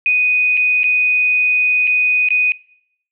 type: tone with dropouts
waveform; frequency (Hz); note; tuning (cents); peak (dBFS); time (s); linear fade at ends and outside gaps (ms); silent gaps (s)
sine; 2489; D#7; 0; -11; 0.06-2.52; 1; 0.57-0.574 / 0.833-0.841 / 1.871-1.875 / 2.287-2.305
effects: noise-tail reverb RT60 0.7 s tail -21 dB re dry